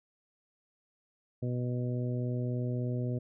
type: harmonic tone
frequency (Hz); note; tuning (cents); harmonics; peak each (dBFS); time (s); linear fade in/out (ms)
123.47; B2; 0; 1 / 2 / 3 / 4 / 5; -31 / -37 / -41 / -43 / -45; 1.42-3.19; 10
effects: none